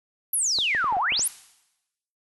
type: exponential two-way sweep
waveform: sine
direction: down then up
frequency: 12000 to 695 to 12000 Hz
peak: -21 dBFS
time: 0.33-1.28 s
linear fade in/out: 5 ms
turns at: 0.98 s
type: clicks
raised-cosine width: 1 ms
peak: -22 dBFS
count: 7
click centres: 0.587 / 0.749 / 0.843 / 0.925 / 0.968 / 1.122 / 1.194 s
effects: noise-tail reverb RT60 0.9 s tail -19 dB re dry